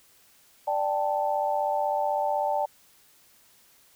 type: chord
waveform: sine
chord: D suspended fourth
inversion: none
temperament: equal with one note detuned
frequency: 589.7 / 784 / 880 Hz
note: D5 / G5 / A5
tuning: +7 / 0 / 0 cents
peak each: -28 dBFS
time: 0.67-2.66 s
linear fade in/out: 10 ms
effects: white hiss -59 dBFS RMS until 3.95 s